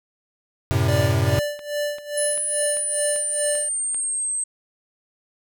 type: chord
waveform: square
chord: F# diminished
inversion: none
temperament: equal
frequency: 92.5 / 110 / 130.81 Hz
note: F#2 / A2 / C3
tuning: 0 / 0 / 0 cents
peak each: -23 dBFS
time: 0.71-1.39 s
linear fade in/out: 0 ms
type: tone with tremolo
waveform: square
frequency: 587.3 Hz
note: D5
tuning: in tune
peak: -22 dBFS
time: 0.88-3.69 s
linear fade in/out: 5 ms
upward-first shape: sine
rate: 2.4 Hz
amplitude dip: 85%
type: click train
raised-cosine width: 0.3 ms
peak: -24 dBFS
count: 8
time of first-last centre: 1.2-3.945 s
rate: 2.55 Hz
type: exponential sweep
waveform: sine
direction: down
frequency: 10000 to 8250 Hz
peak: -22 dBFS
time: 2.17-4.44 s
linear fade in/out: 5 ms
effects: none